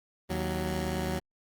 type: tone pair together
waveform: 15% pulse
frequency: 78.1 / 185.75 Hz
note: D#2 / F#3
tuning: +7 / +7 cents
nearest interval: octave + minor third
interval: 1500 cents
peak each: -26 / -26 dBFS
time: 0.29-1.2 s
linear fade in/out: 20 ms
effects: Opus 32 kbps